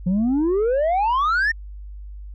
sine exponential sweep, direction up, 173.6 to 1863 Hz, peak -14 dBFS, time 0.06-1.52 s, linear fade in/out 10 ms, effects tanh soft clip ceiling -16 dBFS + added 50 Hz sine -33 dBFS peak until 2.34 s

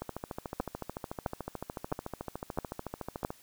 two click trains, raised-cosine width 1 ms, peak -16 / -22 dBFS, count 5 / 46, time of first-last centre 0.6-3.249 / 0.02-3.305 s, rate 1.51 / 13.7 Hz, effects white hiss -59 dBFS RMS until 3.42 s

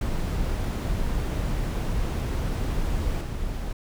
brown noise with level steps, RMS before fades -26 / -30 dBFS, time 0.01-3.73 s, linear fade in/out 5 ms, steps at 3.21 s, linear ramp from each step 2 ms, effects none

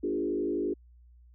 sine tone with frequency modulation, 350.2 Hz, F4, 5 cents sharp, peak -27 dBFS, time 0.03-0.74 s, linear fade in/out 10 ms, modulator 51.7 Hz, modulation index 1.4, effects added 60 Hz sine -53 dBFS peak until 1.34 s

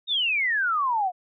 sine exponential sweep, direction down, 3759 to 698.5 Hz, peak -21 dBFS, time 0.07-1.12 s, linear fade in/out 50 ms, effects none

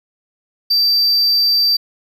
triangle tone, 4668 Hz, D8, 11 cents flat, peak -10 dBFS, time 0.7-1.77 s, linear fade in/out 10 ms, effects none

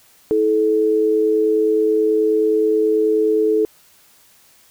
sine tone pair together, 323.7 / 433.1 Hz, E4 / A4, -31 / -27 cents, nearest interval perfect fourth, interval 504 cents, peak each -20 / -14 dBFS, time 0.31-3.65 s, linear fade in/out 0 ms, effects white hiss -52 dBFS RMS until 4.7 s

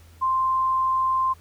sine tone, 1046.5 Hz, C6, in tune, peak -19 dBFS, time 0.21-1.34 s, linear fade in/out 20 ms, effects added 83 Hz sine -48 dBFS peak until 1.4 s + pink hiss -56 dBFS RMS until 1.4 s

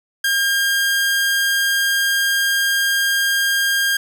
sawtooth tone, 1610 Hz, G6, 46 cents sharp, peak -12 dBFS, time 0.24-3.97 s, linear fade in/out 5 ms, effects none

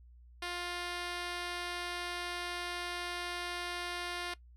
5% pulse tone with low-pass filter, 352 Hz, F4, 14 cents sharp, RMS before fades -39 dBFS, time 0.42-4.34 s, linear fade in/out 5 ms, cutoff 8700 Hz, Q 0.68, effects noise-tail reverb RT60 0.1 s tail -19 dB re dry + added 60 Hz sine -54 dBFS peak until 4.56 s

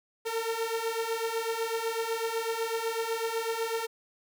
sawtooth beating tone pair, 450 / 458 Hz, A4 / A#4, +39 / -31 cents, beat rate 8 Hz, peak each -29 / -28 dBFS, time 0.25-3.87 s, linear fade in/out 20 ms, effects none

